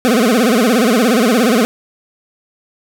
25% pulse tone with vibrato, 232.9 Hz, A#3, 1 cent flat, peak -6 dBFS, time 0.05-1.65 s, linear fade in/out 0 ms, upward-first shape sine, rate 17 Hz, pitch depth 200 cents each way, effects none

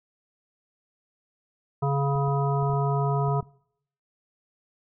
harmonic tone, 139.8 Hz, C#3, 15 cents sharp, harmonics 1 / 3 / 5 / 7 / 9, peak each -23 / -30 / -31 / -32 / -35 dBFS, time 1.82-3.41 s, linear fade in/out 10 ms
clicks, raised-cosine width 5 ms, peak -31 dBFS, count 7, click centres 2.155 / 2.281 / 2.629 / 2.7 / 2.733 / 3.282 / 3.428 s
effects noise-tail reverb RT60 0.7 s tail -24 dB re dry

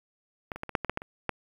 clicks, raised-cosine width 0.5 ms, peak -18 / -24 / -18 / -22 / -8 / -16 / -12 / -14 / -25 / -12 dBFS, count 10, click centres 0.518 / 0.56 / 0.634 / 0.693 / 0.752 / 0.847 / 0.896 / 0.974 / 1.019 / 1.293 s, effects 8-bit

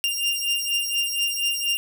sawtooth beating tone pair, 2794 / 2798.2 Hz, F7 / F7, 0 / +3 cents, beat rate 4.2 Hz, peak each -22 / -22 dBFS, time 0.04-1.77 s, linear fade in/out 0 ms, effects none

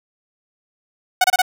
sawtooth tone bursts, 740 Hz, F#5, in tune, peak -7 dBFS, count 4, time 1.21-1.419 s, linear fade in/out 5 ms, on 32 ms, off 27 ms, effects none

